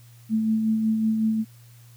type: tone with tremolo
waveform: sine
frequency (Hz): 220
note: A3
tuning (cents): 0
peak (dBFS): -18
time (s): 0.29-1.45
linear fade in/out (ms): 50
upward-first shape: sine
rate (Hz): 5.4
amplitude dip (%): 35
effects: added 118 Hz sine -47 dBFS peak until 1.96 s + white hiss -57 dBFS RMS until 1.96 s